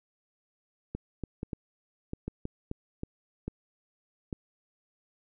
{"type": "clicks", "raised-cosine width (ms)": 3, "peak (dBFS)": -21, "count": 11, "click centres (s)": [0.95, 1.237, 1.431, 1.532, 2.134, 2.28, 2.454, 2.714, 3.034, 3.48, 4.328], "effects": []}